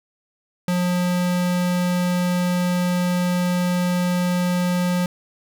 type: tone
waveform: square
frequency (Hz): 178.6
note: F3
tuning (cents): +39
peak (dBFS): -19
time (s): 0.68-5.06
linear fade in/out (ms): 2
effects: none